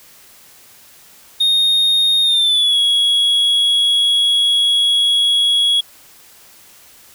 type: tone with pitch glide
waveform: triangle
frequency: 3700 to 3335 Hz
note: A#7 to G#7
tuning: -14 to +7 cents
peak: -10 dBFS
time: 1.4-5.81 s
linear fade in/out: 10 ms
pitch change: -179 cents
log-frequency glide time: 2.23-2.78 s
effects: white hiss -45 dBFS RMS until 7.14 s